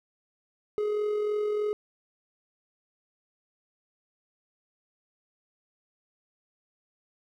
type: tone with amplitude modulation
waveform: triangle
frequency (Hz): 420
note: G#4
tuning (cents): +19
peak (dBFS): -22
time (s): 0.78-1.73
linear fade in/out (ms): 0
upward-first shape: sine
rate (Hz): 43.2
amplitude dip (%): 35
effects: none